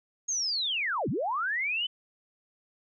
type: linear two-way sweep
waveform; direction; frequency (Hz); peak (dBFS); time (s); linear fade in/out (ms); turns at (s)
sine; down then up; 6645 to 104.2 to 3071; -27; 0.28-1.87; 10; 1.09
effects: none